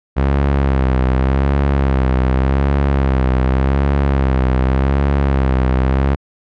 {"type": "tone with vibrato", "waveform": "sawtooth", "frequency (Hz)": 67, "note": "C2", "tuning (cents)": 42, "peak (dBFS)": -8, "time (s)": [0.16, 6.16], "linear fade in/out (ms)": 20, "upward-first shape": "sine", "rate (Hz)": 0.86, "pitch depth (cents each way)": 74, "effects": ["low-pass 2000 Hz 12 dB/octave"]}